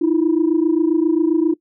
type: tone pair together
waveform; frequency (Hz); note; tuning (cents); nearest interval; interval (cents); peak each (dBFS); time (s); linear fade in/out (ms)
sine; 311.1 / 338.6; D#4 / E4; 0 / +46; minor second; 146; -15; 0.01-1.54; 10
effects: noise-tail reverb RT60 0.1 s tail -21 dB re dry + tanh soft clip ceiling -8 dBFS